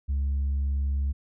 sine tone with tanh clipping, 69.4 Hz, C#2, 3 cents sharp, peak -24 dBFS, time 0.08-1.13 s, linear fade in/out 20 ms, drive 1 dB, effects none

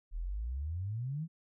sine exponential sweep, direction up, 37.23 to 170 Hz, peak -34 dBFS, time 0.11-1.28 s, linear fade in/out 50 ms, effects none

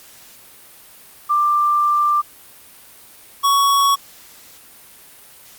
sine / square tone pair in turn, 1184 / 1117.5 Hz, D6 / C#6, +14 / +14 cents, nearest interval minor second, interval 100 cents, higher first, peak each -13 dBFS, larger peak neither, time 1.29-2.22 / 3.43-3.96 s, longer first, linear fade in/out 20 ms, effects white hiss -44 dBFS RMS until 5.58 s + Opus 48 kbps

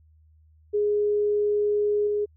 sine tone with level steps, 415.3 Hz, G#4, in tune, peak -20 / -22 dBFS, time 0.73-2.26 s, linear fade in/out 20 ms, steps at 2.07 s, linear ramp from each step 2 ms, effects added 78 Hz sine -54 dBFS peak until 2.36 s

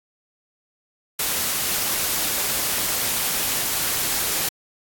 white noise, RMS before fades -23 dBFS, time 1.19-4.49 s, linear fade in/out 5 ms, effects AAC 64 kbps

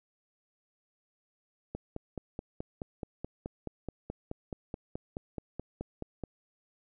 click train, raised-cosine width 2 ms, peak -23 dBFS, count 22, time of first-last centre 1.75-6.237 s, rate 4.68 Hz, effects none

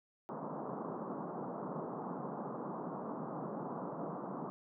pink band-pass noise, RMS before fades -42 dBFS, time 0.29-4.5 s, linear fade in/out 0 ms, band 150 to 1200 Hz, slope 48 dB/octave, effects none

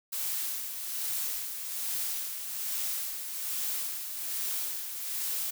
blue noise with tremolo, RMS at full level -32 dBFS, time 0.12-5.51 s, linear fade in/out 10 ms, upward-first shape sine, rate 1.2 Hz, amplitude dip 50%, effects none

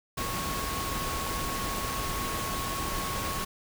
sine tone in noise, 1100 Hz, C#6, 14 cents flat, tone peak -35 dBFS, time 0.17-3.45 s, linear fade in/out 10 ms, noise pink, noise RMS -33 dBFS, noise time 0.17-3.45 s, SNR -5 dB, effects none

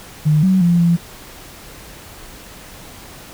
sine tone with pitch steps, 152.1 / 188 / 172.9 / 170.6 Hz, D#3 / F#3 / F3 / F3, -39 / +28 / -17 / -40 cents, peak -10 dBFS, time 0.25-0.97 s, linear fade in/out 20 ms, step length 180 ms, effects pink hiss -38 dBFS RMS until 3.33 s

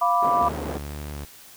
sine chord, B diminished, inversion second, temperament equal, 698.5 / 987.8 / 1174.7 Hz, F5 / B5 / D6, 0 / 0 / 0 cents, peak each -22 dBFS, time 0.01-0.49 s, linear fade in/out 10 ms
white band-pass noise, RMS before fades -32 dBFS, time 0.22-0.78 s, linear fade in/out 10 ms, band 170 to 550 Hz, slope 12 dB/octave
sawtooth tone with vibrato, 72.9 Hz, D2, 12 cents flat, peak -28 dBFS, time 0.42-1.25 s, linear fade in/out 5 ms, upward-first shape square, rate 2.1 Hz, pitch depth 20 cents each way
effects white hiss -47 dBFS RMS until 1.56 s

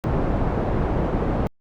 pink low-pass noise, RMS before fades -22 dBFS, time 0.04-1.47 s, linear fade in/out 0 ms, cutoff 790 Hz, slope 12 dB/octave, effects Opus 48 kbps

